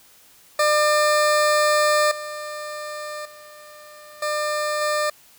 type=tone with level steps; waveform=20% pulse; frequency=600 Hz; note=D5; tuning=37 cents sharp; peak=-11 / -25 / -37 / -17 / -15 dBFS; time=0.59-5.1 s; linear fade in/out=5 ms; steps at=2.11 / 3.25 / 4.22 / 4.81 s; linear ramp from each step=5 ms; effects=white hiss -52 dBFS RMS until 5.38 s